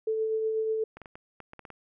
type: tone with tremolo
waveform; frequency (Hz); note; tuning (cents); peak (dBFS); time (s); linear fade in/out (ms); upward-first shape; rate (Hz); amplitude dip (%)
sine; 440; A4; 0; -24; 0.07-0.84; 5; triangle; 8.2; 35
type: clicks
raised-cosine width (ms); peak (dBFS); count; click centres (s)
0.5; -29; 9; 0.97 / 1.017 / 1.058 / 1.155 / 1.403 / 1.534 / 1.593 / 1.652 / 1.703
effects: none

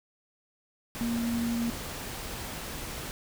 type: tone in noise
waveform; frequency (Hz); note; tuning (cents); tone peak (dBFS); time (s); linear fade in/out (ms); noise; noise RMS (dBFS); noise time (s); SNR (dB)
sine; 233.9; A#3; +6; -27; 1.01-1.7; 0; pink; -38; 0.95-3.11; +8
effects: none

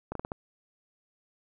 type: slowing click train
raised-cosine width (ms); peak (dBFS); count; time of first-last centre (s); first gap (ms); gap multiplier
1; -20; 5; 0.12-0.319; 33; 1.28
effects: none

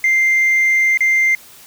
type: tone with dropouts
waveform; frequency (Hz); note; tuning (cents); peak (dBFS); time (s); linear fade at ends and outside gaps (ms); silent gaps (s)
sine; 2093; C7; 0; -9; 0.04-1.35; 2; 0.974-1.006
effects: tanh soft clip ceiling -9 dBFS + white hiss -42 dBFS RMS until 1.66 s

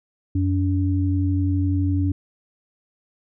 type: tone pair together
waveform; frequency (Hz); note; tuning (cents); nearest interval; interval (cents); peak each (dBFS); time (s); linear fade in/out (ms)
sine; 91.21 / 285.5; F#2 / D4; -24 / -49; octave + minor sixth; 1975; -19 / -23; 0.35-2.12; 5
effects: none

